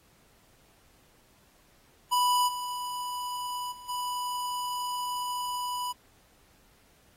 square tone with level steps, 987.8 Hz, B5, in tune, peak -23 / -33 / -45 / -31 dBFS, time 2.11-5.93 s, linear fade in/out 20 ms, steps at 2.47 / 3.71 / 3.88 s, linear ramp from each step 20 ms, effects pink hiss -63 dBFS RMS until 7.16 s + AAC 48 kbps

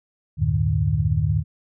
sine tone cluster, 77.1 / 94.4 / 110.3 / 151.3 Hz, D#2 / F#2 / A2 / D#3, -15 / +35 / +5 / -48 cents, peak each -25 / -24 / -23 / -22 dBFS, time 0.37-1.44 s, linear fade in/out 50 ms, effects none

